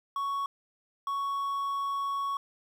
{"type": "tone bursts at uneven times", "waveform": "triangle", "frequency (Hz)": 1113, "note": "C#6", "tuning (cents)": 7, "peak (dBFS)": -27, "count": 2, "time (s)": [[0.16, 0.46], [1.07, 2.37]], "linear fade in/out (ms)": 2, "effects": ["10-bit"]}